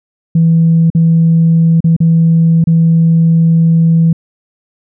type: tone with dropouts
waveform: sine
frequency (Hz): 164.6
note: E3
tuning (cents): -2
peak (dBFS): -4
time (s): 0.35-4.13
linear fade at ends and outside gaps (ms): 5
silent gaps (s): 0.902-0.949 / 1.805-1.842 / 1.965-2.003 / 2.641-2.671
effects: tanh soft clip ceiling -1 dBFS